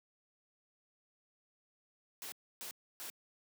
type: noise bursts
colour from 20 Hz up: white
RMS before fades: -45 dBFS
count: 3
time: 2.22-3.1 s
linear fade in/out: 0 ms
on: 100 ms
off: 290 ms
effects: high-pass 200 Hz 12 dB/octave